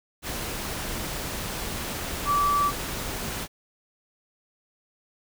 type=tone in noise; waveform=sine; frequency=1157 Hz; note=D6; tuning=26 cents flat; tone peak=-20 dBFS; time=2.25-2.72 s; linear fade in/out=50 ms; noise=pink; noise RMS=-32 dBFS; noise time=0.22-3.48 s; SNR=+9 dB; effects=none